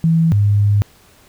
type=tone pair in turn; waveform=sine; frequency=163.9 / 102.45 Hz; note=E3 / G#2; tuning=-10 / -23 cents; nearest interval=minor sixth; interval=813 cents; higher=first; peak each=-10 dBFS; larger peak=neither; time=0.04-0.32 / 0.32-0.82 s; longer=second; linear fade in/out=0 ms; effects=pink hiss -49 dBFS RMS until 1.28 s